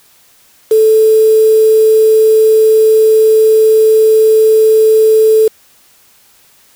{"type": "tone with quantisation", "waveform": "sine", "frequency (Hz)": 438, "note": "A4", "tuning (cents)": -8, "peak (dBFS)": -4, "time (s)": [0.71, 5.48], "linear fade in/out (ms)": 5, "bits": 4, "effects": ["white hiss -47 dBFS RMS until 6.75 s"]}